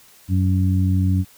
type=harmonic tone; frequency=93.3 Hz; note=F#2; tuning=15 cents sharp; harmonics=1 / 2 / 3; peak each=-16 / -22 / -26 dBFS; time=0.28-1.25 s; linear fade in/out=50 ms; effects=white hiss -50 dBFS RMS until 1.37 s